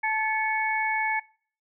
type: tone cluster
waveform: sine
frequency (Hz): 874 / 1730 / 2214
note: A5 / A6 / C#7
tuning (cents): -12 / -30 / -3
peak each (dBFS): -27 / -29 / -27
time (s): 0.03-1.2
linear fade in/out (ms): 10
effects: noise-tail reverb RT60 0.5 s tail -23 dB re dry